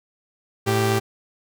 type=tone pair together; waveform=sawtooth; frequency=110 / 391.8 Hz; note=A2 / G4; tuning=0 / -1 cents; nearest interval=octave + minor seventh; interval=2199 cents; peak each=-17 dBFS; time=0.66-1 s; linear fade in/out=20 ms; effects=none